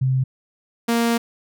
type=tone pair in turn; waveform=sine / sawtooth; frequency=130.81 / 233.1 Hz; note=C3 / A#3; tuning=0 / 0 cents; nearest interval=minor seventh; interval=1000 cents; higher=second; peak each=-16 / -13 dBFS; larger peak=second; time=0.01-0.24 / 0.88-1.18 s; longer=second; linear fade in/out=10 ms; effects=none